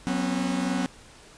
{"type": "chord", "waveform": "45% pulse", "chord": "F# suspended fourth", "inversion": "none", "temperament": "equal with one note detuned", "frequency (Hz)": [185, 246.9, 270.1], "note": ["F#3", "B3", "C#4"], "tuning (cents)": [0, 0, -45], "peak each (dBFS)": -29, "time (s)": [0.07, 0.86], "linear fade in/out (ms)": 0, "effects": ["pink hiss -50 dBFS RMS until 1.37 s", "resampled to 22050 Hz"]}